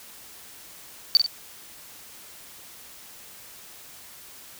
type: tone with echo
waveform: sine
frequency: 4572 Hz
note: D8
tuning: 47 cents flat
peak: -9 dBFS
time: 1.15-1.17 s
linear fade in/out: 0 ms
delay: 46 ms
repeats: 2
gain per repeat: -7 dB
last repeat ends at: 1.262 s
effects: tanh soft clip ceiling -10 dBFS + white hiss -46 dBFS RMS until 4.59 s